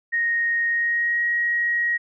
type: tone with pitch glide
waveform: sine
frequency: 1864.7 to 1892.9 Hz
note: A#6 to A#6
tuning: 0 to +26 cents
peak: -19 dBFS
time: 0.12-1.98 s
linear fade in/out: 20 ms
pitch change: +26 cents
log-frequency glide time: 0.69-1.22 s
effects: none